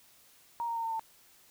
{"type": "tone with pitch steps", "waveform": "sine", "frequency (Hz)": [938, 927.2, 916.6, 906, 895.6], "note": ["A#5", "A#5", "A#5", "A#5", "A5"], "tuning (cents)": [11, -10, -29, -50, 30], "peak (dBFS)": -31, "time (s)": [0.6, 0.995], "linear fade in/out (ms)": 0, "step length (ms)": 79, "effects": ["white hiss -61 dBFS RMS until 1.5 s"]}